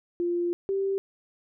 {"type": "tone pair in turn", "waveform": "sine", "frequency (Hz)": [347.8, 390.4], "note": ["F4", "G4"], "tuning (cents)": [-7, -7], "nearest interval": "major second", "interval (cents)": 200, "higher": "second", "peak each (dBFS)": -24, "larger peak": "neither", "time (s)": [[0.2, 0.53], [0.69, 0.98]], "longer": "first", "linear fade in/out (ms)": 0, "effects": []}